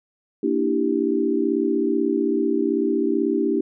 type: chord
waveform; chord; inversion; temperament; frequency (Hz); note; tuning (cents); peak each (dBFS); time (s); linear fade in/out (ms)
sine; E half-diminished seventh; second; equal; 233.1 / 293.7 / 329.6 / 392; Bb3 / D4 / E4 / G4; 0 / 0 / 0 / 0; -26 / -23 / -24 / -23; 0.43-3.61; 5
effects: none